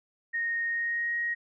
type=tone with pitch glide; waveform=sine; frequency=1857 to 1882.9 Hz; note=A#6 to A#6; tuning=-7 to +17 cents; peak=-27 dBFS; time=0.33-1.35 s; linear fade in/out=20 ms; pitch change=+24 cents; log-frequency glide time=0.68-1.16 s; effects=none